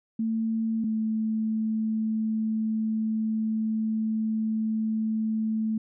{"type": "tone pair in turn", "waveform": "sine", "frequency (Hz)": [223.7, 219.5], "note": ["A3", "A3"], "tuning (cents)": [29, -4], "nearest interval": "unison", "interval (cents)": 33, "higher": "first", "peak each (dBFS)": -24, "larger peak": "neither", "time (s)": [[0.19, 0.84], [0.84, 5.78]], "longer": "second", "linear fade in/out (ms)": 5, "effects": []}